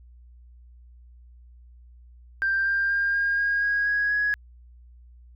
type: tone with pitch steps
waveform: sine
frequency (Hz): 1579 / 1591.8 / 1604.7 / 1617.8 / 1630.9 / 1644.2 / 1657.5 / 1671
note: G6 / G6 / G6 / G#6 / G#6 / G#6 / G#6 / G#6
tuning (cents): +12 / +26 / +40 / -46 / -32 / -18 / -4 / +10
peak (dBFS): -20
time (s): 2.42-4.34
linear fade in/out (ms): 0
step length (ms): 240
effects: tanh soft clip ceiling -16 dBFS + added 60 Hz sine -47 dBFS peak until 5.35 s